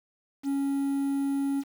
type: tone with quantisation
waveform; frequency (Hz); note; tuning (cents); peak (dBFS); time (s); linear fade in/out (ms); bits
triangle; 277.2; C#4; 0; -23; 0.43-1.64; 50; 8
effects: none